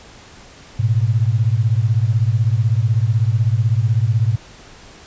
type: beating tone pair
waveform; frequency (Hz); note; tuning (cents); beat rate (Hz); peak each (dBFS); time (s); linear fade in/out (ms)
sine; 106.4 / 122.4; G#2 / B2; +42 / -15; 16; -15 / -17; 0.79-4.36; 10
effects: pink hiss -42 dBFS RMS until 5.06 s + resampled to 16000 Hz